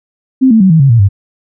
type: tone with pitch steps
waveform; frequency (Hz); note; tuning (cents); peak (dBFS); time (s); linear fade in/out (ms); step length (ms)
sine; 261.6 / 222.5 / 189.3 / 161.03 / 136.99 / 116.53 / 99.13; C4 / A3 / F#3 / E3 / C#3 / A#2 / G2; 0 / +20 / +40 / -40 / -20 / 0 / +20; -3; 0.41-1.089; 20; 97
effects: none